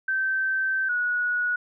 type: tone pair in turn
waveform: sine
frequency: 1550 / 1460.5 Hz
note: G6 / F#6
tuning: -20 / -23 cents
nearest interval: minor second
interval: 103 cents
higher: first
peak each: -22 dBFS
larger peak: neither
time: 0.08-0.89 / 0.89-1.56 s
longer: first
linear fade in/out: 5 ms
effects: none